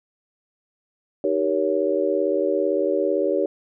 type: chord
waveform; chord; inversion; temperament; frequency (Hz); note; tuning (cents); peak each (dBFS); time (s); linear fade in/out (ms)
sine; Eb dominant seventh; none; just; 311.1 / 388.9 / 466.7 / 560; Eb4 / G4 / Bb4 / Db5; 0 / -14 / +2 / +18; -26 / -23 / -26 / -23; 1.24-3.46; 2
effects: none